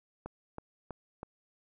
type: click train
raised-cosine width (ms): 1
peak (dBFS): -26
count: 4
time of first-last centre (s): 0.26-1.231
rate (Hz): 3.09
effects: none